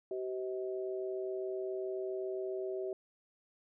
harmonic tone, 127.4 Hz, C3, 46 cents flat, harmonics 3 / 4 / 5, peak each -36 / -48 / -42 dBFS, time 0.11-2.93 s, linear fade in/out 2 ms, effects none

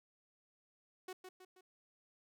sawtooth tone with echo, 370 Hz, F#4, in tune, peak -40 dBFS, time 1.08-1.13 s, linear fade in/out 5 ms, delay 160 ms, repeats 3, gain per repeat -6 dB, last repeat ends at 1.61 s, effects none

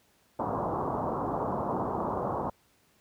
white low-pass noise, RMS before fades -31 dBFS, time 0.39-2.5 s, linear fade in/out 5 ms, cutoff 1100 Hz, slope 48 dB/octave, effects pink hiss -66 dBFS RMS until 3 s + high-pass 80 Hz 12 dB/octave

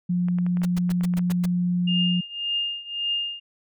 sine tone, 177.5 Hz, F3, 28 cents sharp, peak -20 dBFS, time 0.09-2.21 s, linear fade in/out 10 ms
clicks, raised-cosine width 0.5 ms, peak -25 dBFS, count 10, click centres 0.285 / 0.386 / 0.465 / 0.571 / 0.618 / 0.894 / 1.01 / 1.138 / 1.193 / 1.299 s
pink noise bursts, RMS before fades -34 dBFS, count 7, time 0.63-1.458 s, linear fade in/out 5 ms, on 24 ms, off 110 ms
sine tone with tremolo, 2820 Hz, F7, 16 cents sharp, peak -21 dBFS, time 1.87-3.4 s, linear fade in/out 10 ms, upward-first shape triangle, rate 1.8 Hz, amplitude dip 90%
effects none

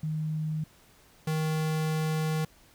sine / square tone pair in turn, 155.56 / 156.82 Hz, D#3 / D#3, 0 / +14 cents, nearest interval unison, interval 14 cents, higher second, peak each -28 / -27 dBFS, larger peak second, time 0.03-0.64 / 1.27-2.45 s, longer second, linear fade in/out 5 ms, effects pink hiss -59 dBFS RMS until 2.74 s

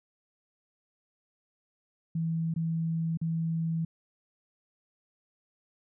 sine tone with dropouts, 163.7 Hz, E3, 12 cents flat, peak -27 dBFS, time 2.15-3.85 s, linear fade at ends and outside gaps 5 ms, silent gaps 2.54-2.561 / 3.173-3.214 s, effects none

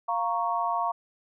sine chord, Bb minor, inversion second, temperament equal, 698.5 / 932.3 / 1108.7 Hz, F5 / Bb5 / Db6, 0 / 0 / 0 cents, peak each -29 dBFS, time 0.08-0.92 s, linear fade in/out 10 ms, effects none

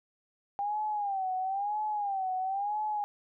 sine tone with vibrato, 797 Hz, G5, 28 cents sharp, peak -29 dBFS, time 0.59-3.04 s, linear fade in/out 0 ms, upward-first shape sine, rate 1 Hz, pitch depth 120 cents each way, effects none

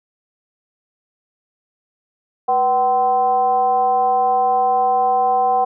sine tone with frequency modulation, 762 Hz, G5, 49 cents flat, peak -13 dBFS, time 2.48-5.65 s, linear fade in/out 10 ms, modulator 272 Hz, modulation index 0.64, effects none

